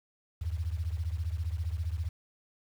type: beating tone pair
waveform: sine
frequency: 77.78 / 92.78 Hz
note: D#2 / F#2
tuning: 0 / +5 cents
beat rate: 15 Hz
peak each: -32 / -35 dBFS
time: 0.41-2.09 s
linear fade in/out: 10 ms
effects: 9-bit